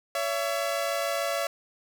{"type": "tone pair together", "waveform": "sawtooth", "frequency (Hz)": [563.4, 670], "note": ["C#5", "E5"], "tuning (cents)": [28, 28], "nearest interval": "minor third", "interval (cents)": 300, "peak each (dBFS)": [-26, -25], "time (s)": [0.15, 1.47], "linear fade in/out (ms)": 2, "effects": []}